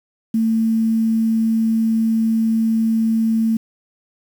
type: tone with quantisation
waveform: sine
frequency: 224.1 Hz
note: A3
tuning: 32 cents sharp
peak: -14 dBFS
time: 0.34-3.57 s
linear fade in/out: 5 ms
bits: 7
effects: none